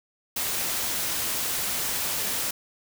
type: noise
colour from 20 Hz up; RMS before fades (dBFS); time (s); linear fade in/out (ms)
white; -28; 0.36-2.51; 5
effects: none